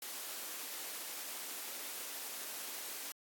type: high-pass noise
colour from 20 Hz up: white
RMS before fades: -44 dBFS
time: 0.02-3.12 s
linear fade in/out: 2 ms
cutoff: 250 Hz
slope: 24 dB/octave
effects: AAC 64 kbps